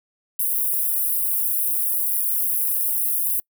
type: high-pass noise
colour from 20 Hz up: white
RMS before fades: -22 dBFS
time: 0.39-3.4 s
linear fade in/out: 5 ms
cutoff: 10000 Hz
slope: 48 dB/octave
effects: noise-tail reverb RT60 0.1 s tail -26 dB re dry